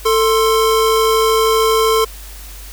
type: tone pair together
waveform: square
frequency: 444 / 1053.6 Hz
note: A4 / C6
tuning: +16 / +12 cents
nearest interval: octave + minor third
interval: 1496 cents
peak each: -13 / -17 dBFS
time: 0.05-2.05 s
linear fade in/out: 10 ms
effects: added 50 Hz sine -32 dBFS peak until 2.72 s + white hiss -37 dBFS RMS until 2.72 s